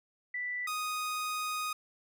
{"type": "tone pair in turn", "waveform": ["sine", "sawtooth"], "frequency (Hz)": [1975.5, 1244.5], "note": ["B6", "D#6"], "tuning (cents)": [0, 0], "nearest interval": "minor sixth", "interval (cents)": 800, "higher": "first", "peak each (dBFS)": [-33, -29], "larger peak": "second", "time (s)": [[0.34, 0.67], [0.67, 1.73]], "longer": "second", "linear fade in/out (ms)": 5, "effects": []}